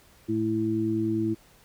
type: harmonic tone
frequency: 110 Hz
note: A2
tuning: in tune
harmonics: 1 / 2 / 3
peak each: -32 / -30 / -25 dBFS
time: 0.28-1.35 s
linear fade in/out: 20 ms
effects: pink hiss -57 dBFS RMS until 1.64 s